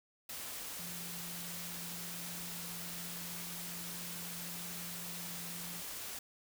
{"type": "tone in noise", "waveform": "sine", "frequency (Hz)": 173.2, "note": "F3", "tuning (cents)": -14, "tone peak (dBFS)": -49, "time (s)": [0.79, 5.81], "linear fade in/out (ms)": 5, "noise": "white", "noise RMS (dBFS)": -44, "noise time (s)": [0.29, 6.19], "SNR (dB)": -8, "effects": []}